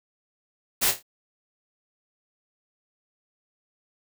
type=noise with echo; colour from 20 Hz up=white; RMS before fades=-22 dBFS; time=0.81-0.92 s; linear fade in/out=20 ms; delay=27 ms; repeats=4; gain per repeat=-8 dB; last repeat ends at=1.028 s; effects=none